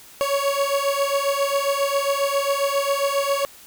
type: beating tone pair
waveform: 30% pulse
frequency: 554.4 / 561.8 Hz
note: C#5 / C#5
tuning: 0 / +23 cents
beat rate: 7.4 Hz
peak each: -20 dBFS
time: 0.21-3.45 s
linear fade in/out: 0 ms
effects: white hiss -46 dBFS RMS until 3.66 s